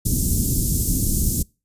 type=band-stop noise; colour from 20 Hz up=pink; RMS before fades=-20 dBFS; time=0.05-1.43 s; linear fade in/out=10 ms; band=280 to 6800 Hz; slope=24 dB/octave; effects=noise-tail reverb RT60 0.3 s tail -26 dB re dry + resampled to 32000 Hz